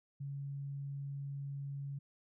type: tone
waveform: sine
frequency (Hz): 139.9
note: C#3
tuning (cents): +16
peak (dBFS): -39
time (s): 0.2-1.99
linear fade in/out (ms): 10
effects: none